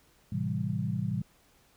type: chord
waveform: sine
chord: A minor seventh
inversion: none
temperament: equal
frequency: 110 / 130.81 / 164.81 / 196 Hz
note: A2 / C3 / E3 / G3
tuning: 0 / 0 / 0 / 0 cents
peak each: -34 dBFS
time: 0.32-1.22 s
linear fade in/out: 5 ms
effects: pink hiss -64 dBFS RMS until 1.76 s